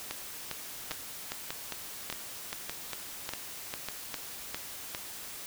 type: two click trains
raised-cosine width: 0.2 ms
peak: -17 / -17 dBFS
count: 6 / 13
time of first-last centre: 0.91-3.886 / 0.11-4.949 s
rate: 1.68 / 2.48 Hz
effects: white hiss -43 dBFS RMS until 5.46 s